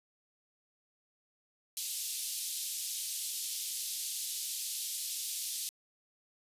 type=band-pass noise; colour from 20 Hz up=white; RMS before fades=-38 dBFS; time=1.77-5.69 s; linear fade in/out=0 ms; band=3300 to 13000 Hz; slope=24 dB/octave; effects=resampled to 32000 Hz